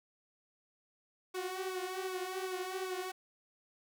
sawtooth tone with flanger, 372.4 Hz, F#4, 11 cents sharp, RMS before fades -39 dBFS, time 1.34-3.12 s, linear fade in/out 10 ms, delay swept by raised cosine 1.8 to 7.2 ms, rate 2.6 Hz, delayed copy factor +0.7, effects none

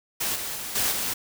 white noise with level steps, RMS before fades -27 / -32 / -34 / -24 / -28 dBFS, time 0.2-1.14 s, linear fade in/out 10 ms, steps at 0.35 / 0.55 / 0.75 / 0.91 s, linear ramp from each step 10 ms, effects none

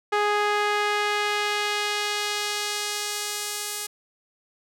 sawtooth tone with band-pass filter sweep, 415.3 Hz, G#4, in tune, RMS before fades -26 dBFS, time 0.12-3.87 s, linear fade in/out 10 ms, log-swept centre 1200 to 10000 Hz, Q 0.75, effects none

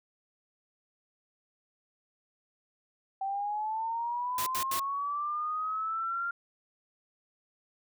sine linear sweep, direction up, 771 to 1396.9 Hz, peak -30 dBFS, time 3.21-6.31 s, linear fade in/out 5 ms
white noise bursts, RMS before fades -34 dBFS, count 3, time 4.38-4.796 s, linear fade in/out 2 ms, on 84 ms, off 82 ms
effects none

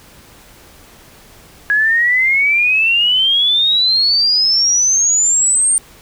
sine exponential sweep, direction up, 1661.2 to 8870 Hz, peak -10 dBFS, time 1.7-5.78 s, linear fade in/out 0 ms, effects pink hiss -43 dBFS RMS until 6.01 s

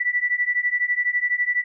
sine beating tone pair, 1957 / 1969 Hz, B6 / B6, -16 / -6 cents, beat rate 12 Hz, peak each -23 / -22 dBFS, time 0-1.64 s, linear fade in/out 10 ms, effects none

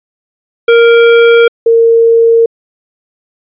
square / sine tone pair in turn, 466.2 / 459.3 Hz, A#4 / A#4, 0 / -26 cents, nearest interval unison, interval 26 cents, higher first, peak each -3 dBFS, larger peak neither, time 0.68-1.48 / 1.66-2.46 s, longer neither, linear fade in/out 5 ms, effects resampled to 8000 Hz

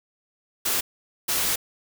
white noise bursts at uneven times, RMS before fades -24 dBFS, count 2, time 0.65-0.81 / 1.28-1.56 s, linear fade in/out 10 ms, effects none

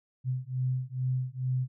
sine beating tone pair, 127.2 / 129.5 Hz, C3 / C3, -48 / -17 cents, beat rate 2.3 Hz, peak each -31 / -31 dBFS, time 0.24-1.68 s, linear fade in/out 50 ms, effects none

